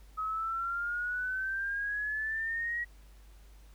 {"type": "exponential sweep", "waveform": "sine", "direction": "up", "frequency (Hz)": [1269, 1917], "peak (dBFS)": -31, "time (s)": [0.17, 2.85], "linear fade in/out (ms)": 20, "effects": ["added 50 Hz sine -52 dBFS peak until 3.74 s", "pink hiss -64 dBFS RMS until 3.74 s"]}